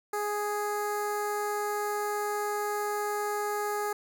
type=tone with notch filter; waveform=15% pulse; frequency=415.3 Hz; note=G#4; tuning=in tune; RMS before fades=-31 dBFS; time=0.13-3.93 s; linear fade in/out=5 ms; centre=3400 Hz; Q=0.67; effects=none